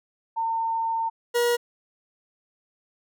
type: tone pair in turn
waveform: sine / 40% pulse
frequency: 907 / 478.5 Hz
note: A#5 / A#4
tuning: -48 / +45 cents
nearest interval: major seventh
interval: 1107 cents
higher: first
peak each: -23 / -19 dBFS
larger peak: second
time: 0.36-1.1 / 1.34-1.57 s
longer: first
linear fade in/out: 20 ms
effects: none